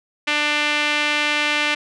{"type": "tone with band-pass filter", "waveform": "sawtooth", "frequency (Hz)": 296.8, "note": "D4", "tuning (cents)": 18, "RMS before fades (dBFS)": -20, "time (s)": [0.27, 1.75], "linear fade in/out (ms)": 10, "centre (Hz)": 2500, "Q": 2, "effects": ["resampled to 24000 Hz"]}